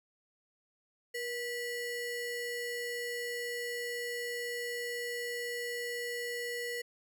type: ring-modulated tone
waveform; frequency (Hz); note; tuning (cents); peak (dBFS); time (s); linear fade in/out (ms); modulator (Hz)
square; 1219; D#6; -36; -33; 1.14-6.82; 10; 741
effects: none